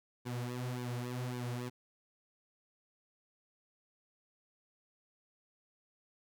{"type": "tone with flanger", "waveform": "sawtooth", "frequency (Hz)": 123.47, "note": "B2", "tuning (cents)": 0, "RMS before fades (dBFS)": -39, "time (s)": [0.25, 1.7], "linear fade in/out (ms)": 20, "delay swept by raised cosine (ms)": [1.5, 6.8], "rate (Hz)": 1.8, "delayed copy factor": -0.95, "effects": []}